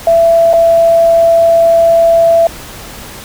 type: tone with dropouts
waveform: sine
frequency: 668 Hz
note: E5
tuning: 23 cents sharp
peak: -4 dBFS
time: 0.07-2.47 s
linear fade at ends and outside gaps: 2 ms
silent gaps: 0.531-0.536 s
effects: pink hiss -29 dBFS RMS until 3.24 s